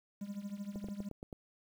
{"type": "tone with tremolo", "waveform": "triangle", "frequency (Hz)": 201.9, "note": "G#3", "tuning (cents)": -49, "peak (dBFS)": -34, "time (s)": [0.21, 1.09], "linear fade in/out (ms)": 5, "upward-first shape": "triangle", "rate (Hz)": 13, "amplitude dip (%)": 85}
{"type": "clicks", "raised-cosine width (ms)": 2, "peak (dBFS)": -31, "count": 7, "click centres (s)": [0.758, 0.843, 0.886, 1.004, 1.113, 1.229, 1.328]}
{"effects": ["10-bit"]}